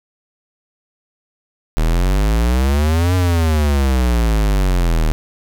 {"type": "exponential two-way sweep", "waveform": "square", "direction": "up then down", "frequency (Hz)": [37.99, 92.5, 37.99], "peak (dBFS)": -13, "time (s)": [1.77, 5.12], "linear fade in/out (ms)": 0, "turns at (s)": 3.15, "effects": []}